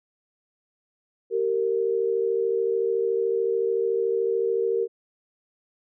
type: tone pair together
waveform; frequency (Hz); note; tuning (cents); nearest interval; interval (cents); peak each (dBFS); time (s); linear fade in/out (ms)
sine; 387.3 / 461; G4 / A#4; -21 / -19; minor third; 302; -25 / -23; 1.3-4.88; 50
effects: none